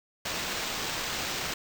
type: noise with sample-and-hold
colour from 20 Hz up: violet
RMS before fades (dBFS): -33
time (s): 0.25-1.54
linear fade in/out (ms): 5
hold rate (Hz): 11025
effects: none